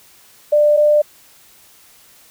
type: tone pair in turn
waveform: sine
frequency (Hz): 594 / 596.4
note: D5 / D5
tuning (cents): +20 / +27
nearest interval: unison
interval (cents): 7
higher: second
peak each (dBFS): -9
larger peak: neither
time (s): 0.52-0.77 / 0.77-1.02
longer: neither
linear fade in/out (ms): 10
effects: white hiss -48 dBFS RMS until 2.3 s